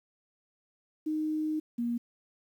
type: tone pair in turn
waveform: sine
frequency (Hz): 309.5 / 237.2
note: D#4 / A#3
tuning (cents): -9 / +30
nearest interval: perfect fourth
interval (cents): 461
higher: first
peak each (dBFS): -28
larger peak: neither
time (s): 1.06-1.6 / 1.78-1.98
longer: first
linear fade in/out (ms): 10
effects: 10-bit